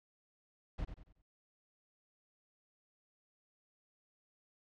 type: noise with echo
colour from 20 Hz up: brown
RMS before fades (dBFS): -38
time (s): 0.78-0.85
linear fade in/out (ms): 10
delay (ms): 93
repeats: 4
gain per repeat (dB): -9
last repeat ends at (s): 1.222
effects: low-pass 4000 Hz 12 dB/octave